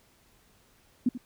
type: tone with echo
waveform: sine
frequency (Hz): 246.9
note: B3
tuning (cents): 0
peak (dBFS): -20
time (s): 1.06-1.09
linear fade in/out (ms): 5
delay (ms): 87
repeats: 1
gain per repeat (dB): -13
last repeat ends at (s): 1.177
effects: pink hiss -63 dBFS RMS until 1.25 s